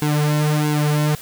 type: tone with flanger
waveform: sawtooth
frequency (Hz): 150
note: D3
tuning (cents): +37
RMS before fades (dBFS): -18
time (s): 0.02-1.15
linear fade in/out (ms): 0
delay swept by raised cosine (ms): 1.6 to 4.2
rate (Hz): 1.5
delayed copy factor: -1
effects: white hiss -38 dBFS RMS until 1.21 s